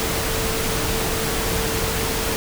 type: tone in noise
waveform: sine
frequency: 447.5 Hz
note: A4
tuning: 29 cents sharp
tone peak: -29 dBFS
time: 0-2.36 s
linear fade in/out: 0 ms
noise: pink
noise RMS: -23 dBFS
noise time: 0-2.36 s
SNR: -9 dB
effects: none